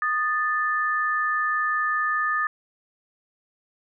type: tone pair together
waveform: sine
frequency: 1234.8 / 1760 Hz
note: D#6 / A6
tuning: -14 / 0 cents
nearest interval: tritone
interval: 614 cents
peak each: -24 dBFS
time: 0.02-2.47 s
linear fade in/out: 2 ms
effects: none